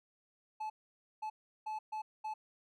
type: tone bursts at uneven times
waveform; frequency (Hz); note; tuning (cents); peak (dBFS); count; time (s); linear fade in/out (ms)
triangle; 864; A5; -32; -35; 5; 0.6-0.7 / 1.22-1.3 / 1.66-1.79 / 1.92-2.02 / 2.24-2.34; 10
effects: none